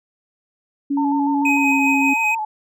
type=tone with pitch glide; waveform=sine; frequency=281.3 to 274.4 Hz; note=C#4 to C#4; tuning=+26 to -17 cents; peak=-17 dBFS; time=0.9-2.14 s; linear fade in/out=10 ms; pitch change=-43 cents; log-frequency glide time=1.57-1.71 s
type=tone with vibrato; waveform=sine; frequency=880 Hz; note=A5; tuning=in tune; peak=-21 dBFS; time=0.97-2.45 s; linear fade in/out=5 ms; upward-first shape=square; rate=6.7 Hz; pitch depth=46 cents each way
type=tone with tremolo; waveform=triangle; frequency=2518 Hz; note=D#7; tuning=20 cents sharp; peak=-14 dBFS; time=1.45-2.35 s; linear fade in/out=5 ms; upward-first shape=triangle; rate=5.1 Hz; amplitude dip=35%
effects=none